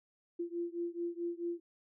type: beating tone pair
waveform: sine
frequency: 341.8 / 346.4 Hz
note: F4 / F4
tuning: -37 / -14 cents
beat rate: 4.6 Hz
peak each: -38 / -39 dBFS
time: 0.39-1.6 s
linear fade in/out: 10 ms
effects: none